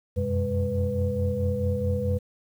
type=tone cluster; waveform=sine; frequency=88.3 / 92.9 / 126.7 / 203.8 / 495.2 Hz; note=F2 / F#2 / B2 / G#3 / B4; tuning=+20 / +7 / +45 / -32 / +5 cents; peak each=-29 / -27 / -33 / -31 / -28 dBFS; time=0.16-2.19 s; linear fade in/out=20 ms; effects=tanh soft clip ceiling -13 dBFS + 9-bit